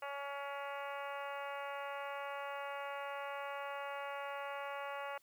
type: harmonic tone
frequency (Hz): 281.2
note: C#4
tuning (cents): +25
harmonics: 2 / 3 / 4 / 5 / 6 / 7 / 8 / 9 / 10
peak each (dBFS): -45 / -46 / -47 / -49 / -55 / -53 / -55 / -56 / -56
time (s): 0.02-5.18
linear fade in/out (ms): 5
effects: white hiss -71 dBFS RMS until 5.22 s